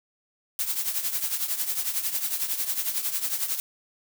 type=noise with tremolo; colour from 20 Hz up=blue; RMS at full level=-25 dBFS; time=0.59-3.6 s; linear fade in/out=0 ms; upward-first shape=triangle; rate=11 Hz; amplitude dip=75%; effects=none